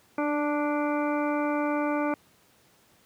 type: harmonic tone with a mistuned harmonic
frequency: 293.7 Hz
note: D4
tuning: in tune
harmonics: 1 / 2 / 3 / 4 / 5 / 7 / 8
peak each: -27 / -30 / -33 / -35 / -37 / -43 / -41 dBFS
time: 0.18-2.14 s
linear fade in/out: 2 ms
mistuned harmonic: 1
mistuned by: +16 cents
effects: pink hiss -61 dBFS RMS until 3.05 s + high-pass 100 Hz 12 dB/octave